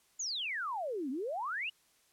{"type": "exponential two-way sweep", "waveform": "sine", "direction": "down then up", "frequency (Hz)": [7110, 246.9, 2976], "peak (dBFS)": -34, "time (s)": [0.19, 1.7], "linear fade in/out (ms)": 10, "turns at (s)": 1.1, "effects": ["white hiss -69 dBFS RMS until 2.12 s", "low-pass 12000 Hz 12 dB/octave"]}